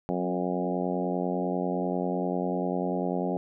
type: harmonic tone with a mistuned harmonic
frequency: 90.1 Hz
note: F#2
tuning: 45 cents flat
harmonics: 2 / 3 / 4 / 5 / 6 / 7 / 8 / 9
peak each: -31 / -33 / -34 / -35 / -36 / -36 / -37 / -38 dBFS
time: 0.09-3.37 s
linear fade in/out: 0 ms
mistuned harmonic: 3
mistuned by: -17 cents
effects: none